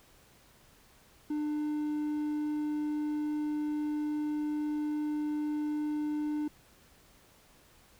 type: tone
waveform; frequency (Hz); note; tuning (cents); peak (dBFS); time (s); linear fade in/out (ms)
triangle; 299.8; D4; +36; -28; 1.3-6.48; 5
effects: pink hiss -61 dBFS RMS until 7.99 s